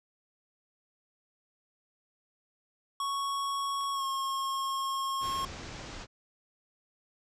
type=tone with pitch glide; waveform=square; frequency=1108.7 to 1081.5 Hz; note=C#6 to C#6; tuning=0 to -43 cents; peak=-31 dBFS; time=3-5.45 s; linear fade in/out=2 ms; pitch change=-43 cents; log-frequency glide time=3.93-4.04 s
type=clicks; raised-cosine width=0.2 ms; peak=-38 dBFS; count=2; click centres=3.81 / 3.836 s
type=low-pass noise; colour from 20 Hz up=pink; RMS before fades=-43 dBFS; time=5.2-6.07 s; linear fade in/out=50 ms; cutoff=7200 Hz; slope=48 dB/octave
effects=low-pass 11000 Hz 12 dB/octave

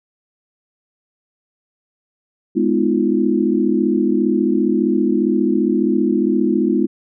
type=chord; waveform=sine; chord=F half-diminished seventh; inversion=first; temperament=just; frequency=209.5 / 251.4 / 314.3 / 349.2 Hz; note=Ab3 / Cb4 / Eb4 / F4; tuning=+15 / +31 / +18 / 0 cents; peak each=-19 dBFS; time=2.55-6.87 s; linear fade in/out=20 ms; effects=none

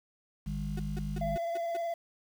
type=harmonic tone; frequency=50.6 Hz; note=G#1; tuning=44 cents flat; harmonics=1 / 3 / 4; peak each=-36 / -36 / -38 dBFS; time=0.46-1.37 s; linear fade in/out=10 ms
type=tone bursts; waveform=35% pulse; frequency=366.4 Hz; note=F#4; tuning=17 cents flat; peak=-37 dBFS; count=6; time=0.77-1.77 s; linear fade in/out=5 ms; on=25 ms; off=170 ms
type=tone with vibrato; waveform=triangle; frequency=677 Hz; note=E5; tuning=46 cents sharp; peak=-29 dBFS; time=1.21-1.94 s; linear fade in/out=5 ms; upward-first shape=sine; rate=19 Hz; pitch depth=23 cents each way
effects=9-bit

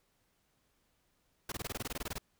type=noise bursts; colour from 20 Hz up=pink; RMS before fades=-38 dBFS; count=14; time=1.49-2.183 s; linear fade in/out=5 ms; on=30 ms; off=21 ms; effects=pink hiss -75 dBFS RMS until 2.39 s

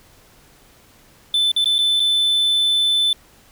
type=tone with dropouts; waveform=triangle; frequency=3520 Hz; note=A7; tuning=in tune; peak=-13 dBFS; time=1.34-3.13 s; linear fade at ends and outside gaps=2 ms; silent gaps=1.517-1.563 / 1.644-1.657 / 1.783-1.788 / 1.997-2.001 s; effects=pink hiss -51 dBFS RMS until 3.51 s

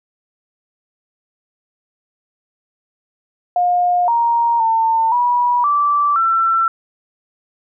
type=tone with pitch steps; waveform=sine; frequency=712 / 936 / 901 / 971 / 1164 / 1343 Hz; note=F5 / A#5 / A5 / B5 / D6 / E6; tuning=+33 / +7 / +41 / -30 / -16 / +32 cents; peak=-12 dBFS; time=3.56-6.68 s; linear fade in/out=2 ms; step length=520 ms; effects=none

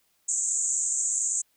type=band-pass noise; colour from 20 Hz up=white; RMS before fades=-27 dBFS; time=0.28-1.42 s; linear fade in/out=10 ms; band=6600 to 8000 Hz; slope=96 dB/octave; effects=white hiss -69 dBFS RMS until 1.56 s

